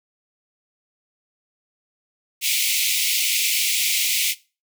pink high-pass noise, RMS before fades -21 dBFS, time 2.41-4.35 s, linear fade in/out 50 ms, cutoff 2100 Hz, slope 96 dB/octave, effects noise-tail reverb RT60 0.3 s tail -19 dB re dry

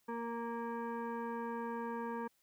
sine tone with frequency modulation, 232.4 Hz, A#3, 5 cents flat, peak -37 dBFS, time 0.08-2.28 s, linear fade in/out 10 ms, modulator 699 Hz, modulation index 1.4, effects white hiss -75 dBFS RMS until 2.42 s

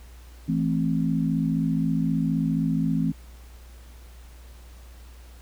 sine chord, A minor, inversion second, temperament just, 165 / 220 / 264 Hz, E3 / A3 / C4, +2 / 0 / +16 cents, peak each -24 / -27 / -26 dBFS, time 0.48-3.12 s, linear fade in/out 10 ms, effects added 60 Hz sine -43 dBFS peak until 5.41 s + pink hiss -54 dBFS RMS until 5.41 s

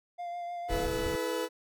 triangle tone with vibrato, 698 Hz, F5, 1 cent flat, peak -33 dBFS, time 0.18-0.87 s, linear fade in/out 20 ms, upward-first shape triangle, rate 6.5 Hz, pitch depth 20 cents each way
40% pulse chord, E suspended fourth, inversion none, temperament equal with one note detuned, 329.6 / 429.7 / 493.9 Hz, E4 / A4 / B4, 0 / -41 / 0 cents, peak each -36 / -35 / -32 dBFS, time 0.68-1.49 s, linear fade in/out 50 ms
brown noise, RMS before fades -36 dBFS, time 0.69-1.16 s, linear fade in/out 10 ms
effects none

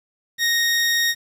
20% pulse tone, 1864.7 Hz, A#6, in tune, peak -12 dBFS, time 0.38-1.15 s, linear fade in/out 50 ms, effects resampled to 32000 Hz + 8-bit

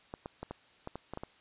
clicks, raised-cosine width 1 ms, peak -25 dBFS, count 9, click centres 0.139 / 0.259 / 0.43 / 0.51 / 0.874 / 0.956 / 1.136 / 1.174 / 1.235 s, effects white hiss -62 dBFS RMS until 1.4 s + resampled to 8000 Hz

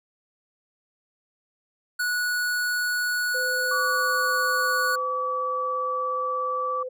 square tone, 1467 Hz, F#6, 15 cents flat, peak -24 dBFS, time 1.99-4.96 s, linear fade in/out 10 ms
sine tone with vibrato, 510 Hz, C5, 44 cents flat, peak -30 dBFS, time 3.34-6.89 s, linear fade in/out 10 ms, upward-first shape triangle, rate 17 Hz, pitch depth 8 cents each way
sine tone with pitch glide, 1147 to 1156.3 Hz, D6 to D6, -41 to -27 cents, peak -25 dBFS, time 3.71-6.83 s, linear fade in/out 5 ms, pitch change +14 cents, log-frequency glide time 5.26-6.71 s
effects none

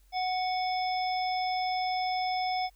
harmonic tone with a mistuned harmonic, 740 Hz, F#5, in tune, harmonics 1 / 3 / 5 / 7, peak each -28 / -38 / -43 / -38 dBFS, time 0.12-2.7 s, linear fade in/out 50 ms, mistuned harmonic 5, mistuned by -110 cents, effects added 46 Hz sine -58 dBFS peak until 2.75 s + white hiss -69 dBFS RMS until 2.75 s

